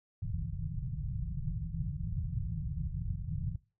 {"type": "low-pass noise", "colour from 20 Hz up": "white", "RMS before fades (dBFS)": -36, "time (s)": [0.22, 3.56], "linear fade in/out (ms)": 2, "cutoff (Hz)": 170, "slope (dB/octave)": 96, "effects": ["noise-tail reverb RT60 0.3 s tail -20 dB re dry"]}